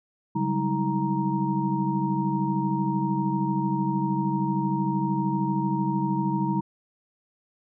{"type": "tone cluster", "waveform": "sine", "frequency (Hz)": [140.6, 188, 201, 320.5, 935], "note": ["C#3", "F#3", "G3", "E4", "A#5"], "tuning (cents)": [25, 28, 44, -49, 5], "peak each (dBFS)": -29, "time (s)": [0.35, 6.61], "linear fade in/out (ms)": 10, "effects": []}